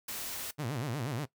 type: noise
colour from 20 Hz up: white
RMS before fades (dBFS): -39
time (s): 0.08-0.51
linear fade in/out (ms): 5
type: tone with vibrato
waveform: sawtooth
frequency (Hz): 131.3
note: C3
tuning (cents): +6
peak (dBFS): -29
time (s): 0.58-1.26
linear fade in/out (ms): 20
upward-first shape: sine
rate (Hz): 8.3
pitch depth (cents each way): 270
effects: noise-tail reverb RT60 0.1 s tail -17 dB re dry